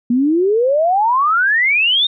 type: exponential sweep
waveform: sine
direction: up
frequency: 233.1 to 3729 Hz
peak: -11 dBFS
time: 0.1-2.07 s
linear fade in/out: 5 ms
effects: none